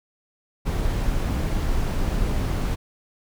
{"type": "noise", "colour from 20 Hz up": "brown", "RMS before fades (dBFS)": -23, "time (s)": [0.65, 2.76], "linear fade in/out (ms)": 20, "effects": []}